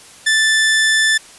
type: tone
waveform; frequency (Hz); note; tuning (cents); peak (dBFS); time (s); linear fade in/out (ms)
sawtooth; 1760; A6; 0; -8; 0.26-1.18; 10
effects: white hiss -41 dBFS RMS until 1.38 s + resampled to 24000 Hz